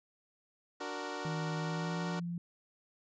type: chord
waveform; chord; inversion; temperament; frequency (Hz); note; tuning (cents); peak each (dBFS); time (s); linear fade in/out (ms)
15% pulse; D augmented; none; equal; 293.7 / 370 / 466.2; D4 / F#4 / A#4; 0 / 0 / 0; -36; 0.8-2.2; 10
type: tone with pitch glide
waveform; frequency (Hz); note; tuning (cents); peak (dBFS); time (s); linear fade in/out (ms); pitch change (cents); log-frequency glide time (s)
sine; 159.8 to 172.26; D#3 to F3; +47 to -23; -35; 1.25-2.38; 2; +130; 1.6-2.06
effects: resampled to 16000 Hz